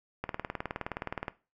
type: click train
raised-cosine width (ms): 0.5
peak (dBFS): -18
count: 21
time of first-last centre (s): 0.24-1.282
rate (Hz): 19.2
effects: noise-tail reverb RT60 0.3 s tail -17 dB re dry